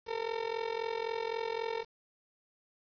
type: tone with amplitude modulation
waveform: 30% pulse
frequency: 454.9 Hz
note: A#4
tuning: 42 cents flat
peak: -27 dBFS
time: 0.06-1.85 s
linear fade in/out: 50 ms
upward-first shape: sine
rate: 43.8 Hz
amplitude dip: 85%
effects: resampled to 11025 Hz + 9-bit